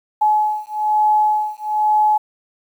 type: beating tone pair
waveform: sine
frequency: 850 / 851.1 Hz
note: G#5 / G#5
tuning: +40 / +42 cents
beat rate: 1.1 Hz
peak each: -17 dBFS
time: 0.21-2.18 s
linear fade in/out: 10 ms
effects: 8-bit